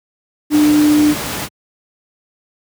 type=tone in noise; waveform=sine; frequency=299.2 Hz; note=D4; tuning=32 cents sharp; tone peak=-8 dBFS; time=0.5-1.15 s; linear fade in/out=50 ms; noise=pink; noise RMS=-22 dBFS; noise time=0.5-1.49 s; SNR=+11 dB; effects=high-pass 100 Hz 12 dB/octave